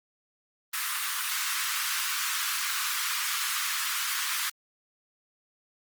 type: high-pass noise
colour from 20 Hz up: pink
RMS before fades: -30 dBFS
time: 0.73-4.5 s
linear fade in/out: 10 ms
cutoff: 1100 Hz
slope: 48 dB/octave
effects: Opus 24 kbps